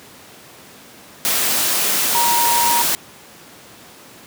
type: tone in noise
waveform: sine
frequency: 944 Hz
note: A#5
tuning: 22 cents sharp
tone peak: -16 dBFS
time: 2.15-2.82 s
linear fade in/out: 0 ms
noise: white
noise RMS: -18 dBFS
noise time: 1.25-2.95 s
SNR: -1 dB
effects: pink hiss -42 dBFS RMS until 4.26 s + high-pass 150 Hz 12 dB/octave